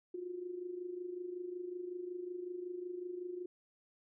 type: tone with amplitude modulation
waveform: sine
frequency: 358 Hz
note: F4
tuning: 43 cents sharp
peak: -37 dBFS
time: 0.14-3.46 s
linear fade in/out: 5 ms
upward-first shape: sine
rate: 25.4 Hz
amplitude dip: 65%
effects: none